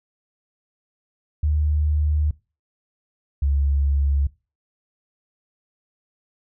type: tone pair in turn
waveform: sine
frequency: 75.3 / 69.99 Hz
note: D2 / C#2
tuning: +44 / +17 cents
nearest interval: minor second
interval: 127 cents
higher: first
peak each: -17 dBFS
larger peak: neither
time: 1.43-2.31 / 3.42-4.27 s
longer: first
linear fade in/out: 5 ms
effects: noise-tail reverb RT60 0.3 s tail -21 dB re dry